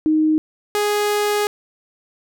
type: tone pair in turn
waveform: sine / sawtooth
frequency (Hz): 311.1 / 415.3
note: D#4 / G#4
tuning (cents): 0 / 0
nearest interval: perfect fourth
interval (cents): 500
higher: second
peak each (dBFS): -13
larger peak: neither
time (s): 0.06-0.38 / 0.75-1.47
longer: second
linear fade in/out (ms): 0
effects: none